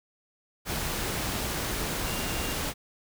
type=tone in noise; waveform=sine; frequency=2794 Hz; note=F7; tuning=in tune; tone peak=-41 dBFS; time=2.03-2.58 s; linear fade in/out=50 ms; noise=pink; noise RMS=-31 dBFS; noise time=0.65-2.74 s; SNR=-13 dB; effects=none